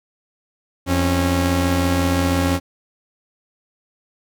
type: tone pair together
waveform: sawtooth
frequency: 85.96 / 272.9 Hz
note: F2 / C#4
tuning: -27 / -27 cents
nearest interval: octave + minor sixth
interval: 2000 cents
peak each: -15 dBFS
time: 0.86-2.6 s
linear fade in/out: 50 ms
effects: none